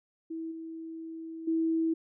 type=tone with level steps; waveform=sine; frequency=325.3 Hz; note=E4; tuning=23 cents flat; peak=-34 / -38 / -25 dBFS; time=0.3-1.94 s; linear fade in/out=10 ms; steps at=0.51 / 1.47 s; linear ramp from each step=10 ms; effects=none